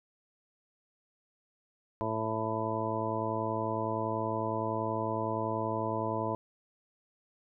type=harmonic tone; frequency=110.7 Hz; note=A2; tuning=11 cents sharp; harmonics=1 / 2 / 3 / 4 / 5 / 6 / 8 / 9; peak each=-38 / -40 / -38 / -39 / -39 / -37 / -39 / -36 dBFS; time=2.01-6.35 s; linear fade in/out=0 ms; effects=none